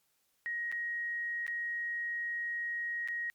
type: tone with dropouts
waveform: sine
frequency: 1886 Hz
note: A#6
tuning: 20 cents sharp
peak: -33 dBFS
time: 0.46-3.3 s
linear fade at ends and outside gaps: 0 ms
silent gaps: 0.716-0.724 / 1.466-1.479 / 3.076-3.085 s
effects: white hiss -75 dBFS RMS until 3.34 s + MP3 96 kbps